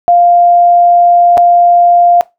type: tone with dropouts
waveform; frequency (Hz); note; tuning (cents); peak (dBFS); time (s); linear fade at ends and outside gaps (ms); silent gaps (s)
sine; 698.5; F5; 0; -3; 0.08-2.21; 0; 1.372-1.378
effects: noise-tail reverb RT60 0.2 s tail -20 dB re dry